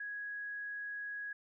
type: tone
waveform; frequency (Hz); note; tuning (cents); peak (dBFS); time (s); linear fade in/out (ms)
sine; 1663; G#6; +2; -39; 0-1.33; 5
effects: none